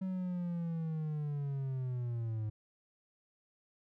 triangle linear sweep, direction down, 189.7 to 106.1 Hz, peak -32 dBFS, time 0.01-2.5 s, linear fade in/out 10 ms, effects none

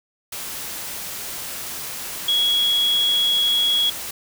sine tone in noise, 3332 Hz, G#7, 5 cents sharp, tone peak -16 dBFS, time 2.28-3.9 s, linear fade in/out 5 ms, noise white, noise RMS -31 dBFS, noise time 0.32-4.11 s, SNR +12 dB, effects none

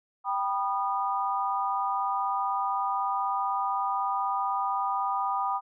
sine chord, G augmented, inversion none, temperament just, 784 / 980 / 1225 Hz, G5 / B5 / D#6, 0 / -14 / -27 cents, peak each -30 dBFS, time 0.24-5.61 s, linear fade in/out 50 ms, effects none

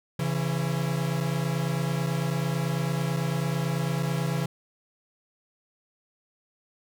45% pulse tone pair together, 137.1 / 166.15 Hz, C#3 / E3, -19 / +14 cents, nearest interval minor third, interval 333 cents, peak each -28 dBFS, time 0.19-4.46 s, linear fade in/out 5 ms, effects none

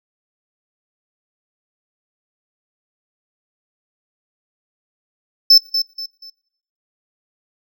triangle tone with echo, 5274 Hz, E8, in tune, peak -4 dBFS, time 5.5-5.58 s, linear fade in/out 5 ms, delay 240 ms, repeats 3, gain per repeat -10 dB, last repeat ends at 6.3 s, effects noise-tail reverb RT60 0.7 s tail -22 dB re dry

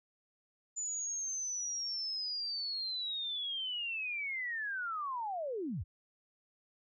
sine linear sweep, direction down, 7040 to 57 Hz, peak -35 dBFS, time 0.76-5.84 s, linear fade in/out 20 ms, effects none

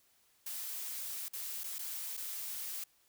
blue noise with dropouts, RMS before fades -41 dBFS, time 0.46-2.84 s, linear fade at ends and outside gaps 5 ms, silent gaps 1.284-1.333 / 1.636-1.64 / 1.785-1.79 / 2.169-2.173 s, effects white hiss -70 dBFS RMS until 3.08 s

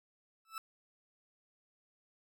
40% pulse tone with exponential growth, 1316 Hz, E6, 3 cents flat, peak -35 dBFS, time 0.45-0.58 s, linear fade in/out 1 ms, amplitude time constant 28 ms, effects none

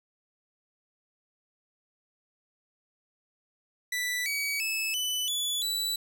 sawtooth tone with pitch steps, 1975.5 / 2269 / 2607 / 2994 / 3440 / 3951 Hz, B6 / C#7 / E7 / F#7 / A7 / B7, 0 / +40 / -20 / +20 / -40 / 0 cents, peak -25 dBFS, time 3.92-5.96 s, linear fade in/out 5 ms, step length 340 ms, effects none

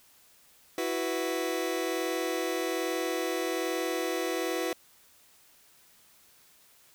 sawtooth chord, E suspended second, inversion none, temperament just, 329.6 / 370.8 / 494.4 Hz, E4 / F#4 / B4, 0 / +4 / +2 cents, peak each -29 dBFS, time 0.78-4.73 s, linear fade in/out 2 ms, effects white hiss -60 dBFS RMS until 6.94 s

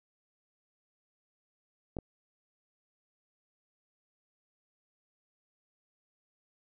clicks, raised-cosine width 2 ms, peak -24 dBFS, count 2, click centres 1.968 / 1.987 s, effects none

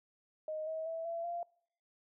sine tone with pitch steps, 622 / 638.4 / 655.2 / 672.4 / 690.2 Hz, D#5 / D#5 / E5 / E5 / F5, -1 / +44 / -11 / +34 / -21 cents, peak -36 dBFS, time 0.48-1.43 s, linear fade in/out 2 ms, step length 190 ms, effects noise-tail reverb RT60 0.6 s tail -24 dB re dry

